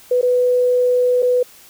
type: tone with dropouts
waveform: sine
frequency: 496.2 Hz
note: B4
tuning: 8 cents sharp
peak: -12 dBFS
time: 0.11-1.43 s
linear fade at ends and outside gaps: 5 ms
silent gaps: 0.214-0.228 / 1.223-1.227 s
effects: white hiss -45 dBFS RMS until 1.69 s